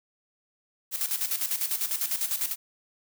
blue noise with tremolo, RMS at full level -27 dBFS, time 0.91-2.56 s, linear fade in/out 50 ms, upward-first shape square, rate 10 Hz, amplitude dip 65%, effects none

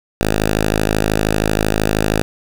5% pulse tone, 52.9 Hz, G#1, 33 cents sharp, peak -3 dBFS, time 0.21-2.22 s, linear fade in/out 0 ms, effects none

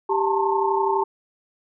sine tone cluster, 391.6 / 876 / 908 / 1067 Hz, G4 / A5 / A#5 / C6, -2 / -8 / -46 / +34 cents, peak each -22 / -24 / -24 / -28 dBFS, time 0.09-1.04 s, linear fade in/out 10 ms, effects none

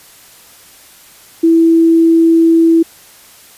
sine tone, 329.6 Hz, E4, in tune, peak -5 dBFS, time 1.43-2.83 s, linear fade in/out 10 ms, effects white hiss -41 dBFS RMS until 3.57 s + resampled to 32000 Hz

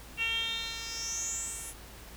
10% pulse tone with band-pass filter sweep, 456 Hz, A#4, 38 cents flat, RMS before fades -35 dBFS, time 0.17-1.74 s, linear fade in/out 50 ms, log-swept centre 2700 to 10000 Hz, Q 8.1, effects added 55 Hz sine -50 dBFS peak until 2.16 s + pink hiss -50 dBFS RMS until 2.16 s

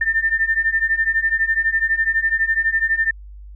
sine beating tone pair, 1791 / 1803 Hz, A6 / A6, +30 / +42 cents, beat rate 12 Hz, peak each -20 / -18 dBFS, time 0.01-3.11 s, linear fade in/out 5 ms, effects added 50 Hz sine -35 dBFS peak until 3.55 s

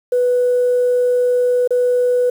sine tone with dropouts, 493.9 Hz, B4, in tune, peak -11 dBFS, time 0.12-2.3 s, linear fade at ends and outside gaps 5 ms, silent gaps 1.676-1.706 s, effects tanh soft clip ceiling -8 dBFS + 7-bit

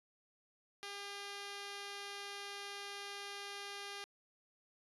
5% pulse tone, 402.2 Hz, G4, 44 cents sharp, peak -33 dBFS, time 0.83-4.04 s, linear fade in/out 0 ms, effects resampled to 24000 Hz

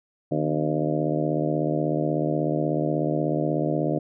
harmonic tone with a mistuned harmonic, 76.4 Hz, D#2, 31 cents flat, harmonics 2 / 3 / 4 / 5 / 6 / 7 / 8 / 9, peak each -27 / -32 / -27 / -31 / -34 / -31 / -30 / -34 dBFS, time 0.31-3.99 s, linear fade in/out 10 ms, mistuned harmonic 3, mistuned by +120 cents, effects none

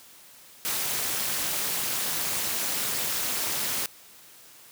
white noise with amplitude modulation, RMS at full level -25 dBFS, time 0.65-3.86 s, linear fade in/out 0 ms, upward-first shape sine, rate 243 Hz, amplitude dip 80%, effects white hiss -51 dBFS RMS until 4.71 s + high-pass 80 Hz 12 dB/octave

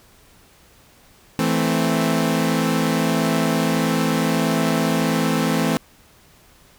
sawtooth chord, A minor, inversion second, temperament equal, 164.81 / 220 / 261.6 Hz, E3 / A3 / C4, 0 / 0 / 0 cents, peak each -18 dBFS, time 1.39-5.77 s, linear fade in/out 0 ms, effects pink hiss -52 dBFS RMS until 6.78 s

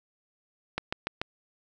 click train, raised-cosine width 0.3 ms, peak -13 dBFS, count 4, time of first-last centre 0.78-1.215 s, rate 6.89 Hz, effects none

